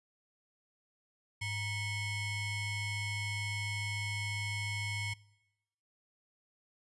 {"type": "ring-modulated tone", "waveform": "40% pulse", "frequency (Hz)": 1046.5, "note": "C6", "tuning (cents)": 0, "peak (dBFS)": -31, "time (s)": [1.41, 5.14], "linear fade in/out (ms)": 10, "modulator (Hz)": 1150, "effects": ["noise-tail reverb RT60 1.0 s tail -24 dB re dry", "resampled to 24000 Hz"]}